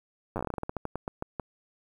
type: slowing click train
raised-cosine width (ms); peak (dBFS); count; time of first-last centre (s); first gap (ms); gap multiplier
1; -18; 19; 0.36-1.397; 9; 1.19
effects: 9-bit